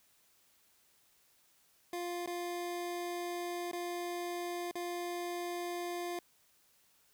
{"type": "tone with dropouts", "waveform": "25% pulse", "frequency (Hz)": 350, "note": "F4", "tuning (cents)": 4, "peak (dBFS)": -33, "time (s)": [1.93, 6.19], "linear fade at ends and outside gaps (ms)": 2, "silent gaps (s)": [[2.261, 2.274], [3.714, 3.731], [4.712, 4.754]], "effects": ["white hiss -69 dBFS RMS until 7.13 s"]}